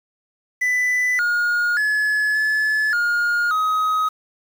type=tone with pitch steps; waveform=triangle; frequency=1993 / 1432 / 1708 / 1723 / 1423 / 1263 Hz; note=B6 / F6 / G#6 / A6 / F6 / D#6; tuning=+15 / +43 / +48 / -37 / +32 / +26 cents; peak=-15 dBFS; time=0.61-4.09 s; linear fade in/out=10 ms; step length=580 ms; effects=7-bit